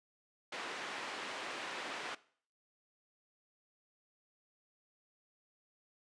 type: band-pass noise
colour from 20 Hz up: white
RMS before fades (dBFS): -43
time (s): 0.52-2.15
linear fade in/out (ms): 5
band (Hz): 300 to 2400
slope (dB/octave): 12
effects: noise-tail reverb RT60 0.5 s tail -19 dB re dry + resampled to 22050 Hz